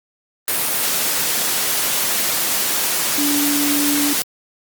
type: tone in noise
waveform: sine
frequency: 289.4 Hz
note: D4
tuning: 25 cents flat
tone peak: -18 dBFS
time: 3.18-4.13 s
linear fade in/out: 0 ms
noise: white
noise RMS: -19 dBFS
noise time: 0.48-4.22 s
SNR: -2 dB
effects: high-pass 150 Hz 12 dB/octave + Opus 32 kbps